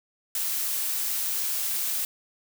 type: noise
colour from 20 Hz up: blue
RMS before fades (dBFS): -28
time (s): 0.35-2.05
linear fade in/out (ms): 2
effects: none